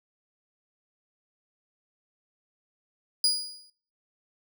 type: tone with exponential decay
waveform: 35% pulse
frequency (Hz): 4900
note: D#8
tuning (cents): -27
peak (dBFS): -17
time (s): 3.24-3.7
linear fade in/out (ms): 2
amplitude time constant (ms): 100
effects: noise-tail reverb RT60 0.6 s tail -24 dB re dry